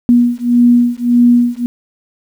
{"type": "beating tone pair", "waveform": "sine", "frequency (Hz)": [240.3, 242], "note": ["B3", "B3"], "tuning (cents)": [-47, -35], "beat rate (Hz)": 1.7, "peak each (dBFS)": -10, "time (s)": [0.09, 1.66], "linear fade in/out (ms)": 0, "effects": ["7-bit"]}